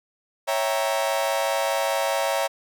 40% pulse chord, C# diminished seventh, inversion none, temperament equal, 554.4 / 659.3 / 784 / 932.3 Hz, C#5 / E5 / G5 / Bb5, 0 / 0 / 0 / 0 cents, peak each -25 / -26 / -29 / -28 dBFS, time 0.47-2.48 s, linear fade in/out 20 ms, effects none

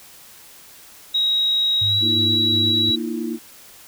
sine tone with pitch glide, 3812 to 3897 Hz, A#7 to B7, +38 to -24 cents, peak -16 dBFS, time 1.14-2.96 s, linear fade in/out 10 ms, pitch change +38 cents, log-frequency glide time 1.86-1.95 s
sine tone with tremolo, 102.8 Hz, G#2, 17 cents flat, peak -24 dBFS, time 1.81-2.91 s, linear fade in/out 10 ms, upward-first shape square, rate 2.8 Hz, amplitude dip 35%
sine chord, Bb suspended fourth, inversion none, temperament equal with one note detuned, 233.1 / 311.1 / 340.7 Hz, Bb3 / Eb4 / F4, 0 / 0 / -43 cents, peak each -26 / -28 / -28 dBFS, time 2-3.39 s, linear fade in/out 50 ms
effects white hiss -45 dBFS RMS until 3.87 s

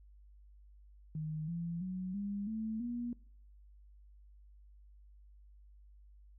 sine tone with pitch steps, 155.56 / 169.64 / 184.99 / 201.7 / 220 / 239.9 Hz, D#3 / E3 / F#3 / G3 / A3 / A#3, 0 / +50 / 0 / +50 / 0 / +50 cents, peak -36 dBFS, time 1.15-3.13 s, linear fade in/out 2 ms, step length 330 ms, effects noise-tail reverb RT60 0.6 s tail -23 dB re dry + added 50 Hz sine -56 dBFS peak until 6.38 s

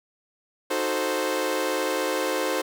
sawtooth chord, D# diminished seventh, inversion none, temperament equal, 311.1 / 370 / 440 / 523.3 Hz, D#4 / F#4 / A4 / C5, 0 / 0 / 0 / 0 cents, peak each -27 / -27 / -27 / -23 dBFS, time 0.7-2.62 s, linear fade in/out 10 ms, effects none

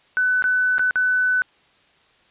sine tone with dropouts, 1500 Hz, F#6, 23 cents sharp, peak -16 dBFS, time 0.17-1.42 s, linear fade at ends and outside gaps 0 ms, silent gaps 0.423-0.441 / 0.782-0.794 / 0.909-0.957 s, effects white hiss -57 dBFS RMS until 2.3 s + resampled to 8000 Hz

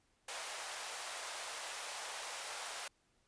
pink high-pass noise, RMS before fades -44 dBFS, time 0.28-2.88 s, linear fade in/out 5 ms, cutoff 600 Hz, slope 24 dB/octave, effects pink hiss -75 dBFS RMS until 3.27 s + resampled to 22050 Hz

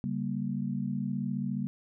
sine chord, G diminished, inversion second, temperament just, 141.12 / 196 / 235.2 Hz, Db3 / G3 / Bb3, +31 / 0 / +16 cents, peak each -35 / -33 / -34 dBFS, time 0.04-1.67 s, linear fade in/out 0 ms, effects none

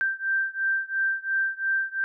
sine beating tone pair, 1568 / 1570.9 Hz, G6 / G6, 0 / +3 cents, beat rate 2.9 Hz, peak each -26 / -27 dBFS, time 0.01-2.04 s, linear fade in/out 0 ms, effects none

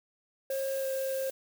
triangle tone with pitch glide, 539 to 533.1 Hz, C#5 to C5, -49 to +32 cents, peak -28 dBFS, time 0.5-1.3 s, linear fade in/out 2 ms, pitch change -19 cents, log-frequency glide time 0.8-0.86 s
blue noise, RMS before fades -42 dBFS, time 0.5-1.31 s, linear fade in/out 10 ms
effects none

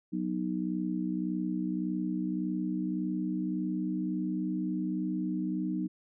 sine chord, B major, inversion second, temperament just, 185.21 / 246.9 / 308.7 Hz, F#3 / B3 / D#4, +2 / 0 / -14 cents, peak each -33 / -36 / -33 dBFS, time 0.12-5.88 s, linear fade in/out 20 ms, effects none

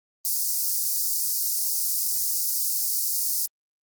white high-pass noise, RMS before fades -25 dBFS, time 0.25-3.46 s, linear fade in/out 0 ms, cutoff 4800 Hz, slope 48 dB/octave, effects Opus 32 kbps

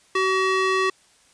square tone with band-pass filter, 378.6 Hz, F#4, 40 cents sharp, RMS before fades -21 dBFS, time 0.15-0.9 s, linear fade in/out 5 ms, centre 1700 Hz, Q 0.73, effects white hiss -57 dBFS RMS until 1.33 s + resampled to 22050 Hz

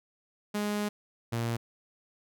sawtooth tone pair in turn, 207.7 / 116.57 Hz, G#3 / A#2, 0 / 0 cents, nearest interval minor seventh, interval 1000 cents, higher first, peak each -25 dBFS, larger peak neither, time 0.54-0.89 / 1.32-1.57 s, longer first, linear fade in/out 10 ms, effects none

